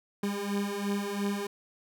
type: beating tone pair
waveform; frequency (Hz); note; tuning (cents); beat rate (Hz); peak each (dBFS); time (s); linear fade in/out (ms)
30% pulse; 200 / 202.9; G3 / G#3; +35 / -40; 2.9; -31 / -29; 0.23-1.47; 5
effects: none